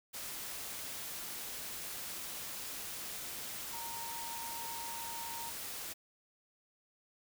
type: tone in noise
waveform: sine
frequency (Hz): 925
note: A#5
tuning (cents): -14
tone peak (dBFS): -44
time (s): 3.72-5.51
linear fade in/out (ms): 20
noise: white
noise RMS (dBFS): -43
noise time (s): 0.13-5.94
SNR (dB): -4
effects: none

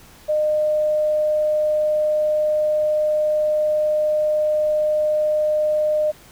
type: tone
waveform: sine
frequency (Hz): 609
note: D#5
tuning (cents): -37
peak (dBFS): -16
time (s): 0.28-6.12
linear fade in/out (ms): 20
effects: pink hiss -47 dBFS RMS until 6.31 s

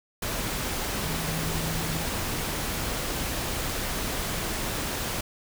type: tone in noise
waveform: sine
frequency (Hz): 162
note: E3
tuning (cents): -30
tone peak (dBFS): -33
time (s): 1.03-2.04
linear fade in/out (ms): 5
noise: pink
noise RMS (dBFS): -30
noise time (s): 0.22-5.21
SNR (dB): -6
effects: none

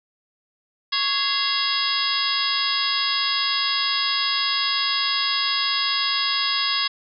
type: harmonic tone with a mistuned harmonic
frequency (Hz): 554.4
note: C#5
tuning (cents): 0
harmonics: 2 / 3 / 4 / 5 / 6 / 7 / 8 / 9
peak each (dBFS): -28 / -31 / -31 / -31 / -26 / -28 / -29 / -26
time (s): 0.92-6.88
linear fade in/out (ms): 10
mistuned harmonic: 4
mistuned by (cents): -120
effects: none

